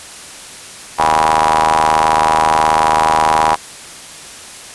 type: ring-modulated tone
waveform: sawtooth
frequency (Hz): 78.6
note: D#2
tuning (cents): +18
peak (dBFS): -3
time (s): 0.98-3.56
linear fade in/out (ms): 20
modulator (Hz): 892
effects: white hiss -33 dBFS RMS until 4.74 s + resampled to 24000 Hz